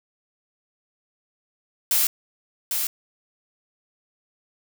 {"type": "noise with echo", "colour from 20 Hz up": "blue", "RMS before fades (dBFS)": -20, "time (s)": [1.91, 2.07], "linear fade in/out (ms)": 2, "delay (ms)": 800, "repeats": 1, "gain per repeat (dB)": -5, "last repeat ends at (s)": 2.87, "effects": []}